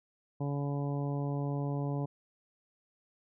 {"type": "harmonic tone", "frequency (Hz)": 142.1, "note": "C#3", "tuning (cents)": 43, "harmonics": [1, 2, 3, 4, 5, 6, 7], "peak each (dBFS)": [-32, -38, -42, -44, -46, -48, -49], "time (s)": [0.4, 2.06], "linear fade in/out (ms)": 10, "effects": []}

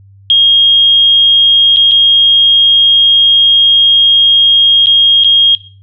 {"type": "tone with dropouts", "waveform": "sine", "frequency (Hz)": 3250, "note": "G#7", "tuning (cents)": -38, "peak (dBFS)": -3, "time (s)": [0.3, 5.55], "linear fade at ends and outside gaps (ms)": 1, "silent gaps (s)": [[1.762, 1.769], [1.912, 1.917], [4.859, 4.869], [5.237, 5.245]], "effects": ["noise-tail reverb RT60 0.4 s tail -17 dB re dry", "added 98 Hz sine -37 dBFS peak until 5.82 s"]}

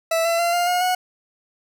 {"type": "tone with pitch steps", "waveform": "40% pulse", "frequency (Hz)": [658, 672.2, 686.7, 701.6, 716.7, 732.2], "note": ["E5", "E5", "F5", "F5", "F5", "F#5"], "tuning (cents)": [-3, 34, -29, 8, 45, -18], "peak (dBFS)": -17, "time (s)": [0.11, 0.95], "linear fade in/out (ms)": 5, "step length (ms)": 140, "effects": []}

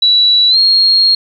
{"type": "tone with pitch glide", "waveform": "sine", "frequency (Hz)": [3931, 4262], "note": ["B7", "C8"], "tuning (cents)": [-9, 31], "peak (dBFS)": -6, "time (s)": [0.02, 1.15], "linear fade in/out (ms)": 5, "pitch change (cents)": 140, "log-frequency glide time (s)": [0.49, 0.58], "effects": ["8-bit"]}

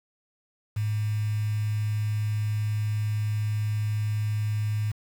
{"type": "tone with quantisation", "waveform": "sine", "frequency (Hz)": 106.2, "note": "G#2", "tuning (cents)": 39, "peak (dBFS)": -24, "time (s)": [0.76, 4.92], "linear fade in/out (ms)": 10, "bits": 7, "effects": []}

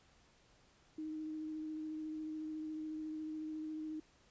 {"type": "tone with vibrato", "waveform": "sine", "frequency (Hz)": 311.1, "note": "D#4", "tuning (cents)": 0, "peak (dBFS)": -40, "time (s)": [0.98, 4], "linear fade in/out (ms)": 5, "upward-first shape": "sine", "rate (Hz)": 14, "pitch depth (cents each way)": 14, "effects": ["pink hiss -68 dBFS RMS until 4.3 s", "resampled to 16000 Hz"]}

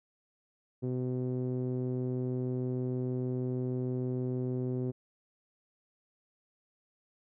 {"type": "tone with low-pass filter", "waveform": "sawtooth", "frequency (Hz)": 126.4, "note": "B2", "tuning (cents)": 41, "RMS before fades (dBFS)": -33, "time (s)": [0.82, 4.92], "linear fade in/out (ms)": 20, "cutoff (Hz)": 370, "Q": 2.3, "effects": []}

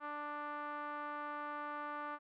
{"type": "tone with low-pass filter", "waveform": "5% pulse", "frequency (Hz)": 294.6, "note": "D4", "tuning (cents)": 6, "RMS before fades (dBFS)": -43, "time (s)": [0, 2.19], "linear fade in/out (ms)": 50, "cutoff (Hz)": 1200, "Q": 2.8, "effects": []}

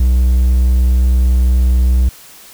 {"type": "tone", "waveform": "triangle", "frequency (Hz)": 62.4, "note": "B1", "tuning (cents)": 19, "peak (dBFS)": -6, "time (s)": [0, 2.09], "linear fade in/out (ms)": 5, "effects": ["white hiss -39 dBFS RMS until 2.53 s"]}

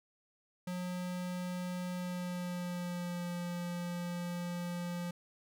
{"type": "tone with pitch glide", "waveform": "square", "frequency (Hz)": [180, 174.98], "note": ["F#3", "F3"], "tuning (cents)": [-47, 4], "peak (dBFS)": -37, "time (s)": [0.67, 5.11], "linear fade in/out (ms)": 5, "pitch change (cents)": -49, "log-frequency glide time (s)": [1.95, 3.3], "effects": []}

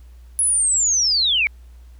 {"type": "linear sweep", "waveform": "sine", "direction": "down", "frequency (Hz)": [10548, 2190], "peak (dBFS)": -15, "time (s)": [0.39, 1.47], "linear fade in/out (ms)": 0, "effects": ["added 60 Hz sine -40 dBFS peak until 1.99 s", "pink hiss -60 dBFS RMS until 1.99 s"]}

